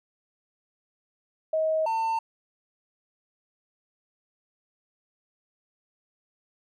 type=tone pair in turn; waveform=sine / triangle; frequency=633 / 899.4 Hz; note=D#5 / A5; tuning=+30 / +38 cents; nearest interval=tritone; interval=608 cents; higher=second; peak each=-22 dBFS; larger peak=neither; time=1.53-1.86 / 1.86-2.19 s; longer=neither; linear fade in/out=5 ms; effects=none